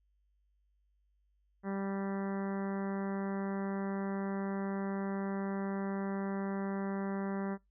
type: harmonic tone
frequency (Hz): 196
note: G3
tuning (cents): 0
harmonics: 1 / 2 / 3 / 4 / 5 / 6 / 7 / 8 / 9 / 10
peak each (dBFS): -35 / -41 / -45 / -47 / -49 / -51 / -52 / -53 / -54 / -55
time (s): 1.63-7.58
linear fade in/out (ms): 50
effects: noise-tail reverb RT60 0.2 s tail -23 dB re dry + added 50 Hz sine -70 dBFS peak until 7.7 s